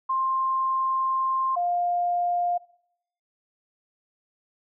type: tone pair in turn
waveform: sine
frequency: 1055 / 704.1 Hz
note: C6 / F5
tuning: +14 / +14 cents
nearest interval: perfect fifth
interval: 700 cents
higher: first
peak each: -22 dBFS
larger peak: neither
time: 0.09-1.56 / 1.56-2.58 s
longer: first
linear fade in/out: 10 ms
effects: noise-tail reverb RT60 0.7 s tail -21 dB re dry